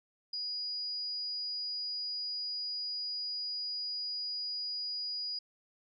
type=tone; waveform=sine; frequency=4900 Hz; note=D#8; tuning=27 cents flat; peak=-34 dBFS; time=0.33-5.39 s; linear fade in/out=5 ms; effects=MP3 96 kbps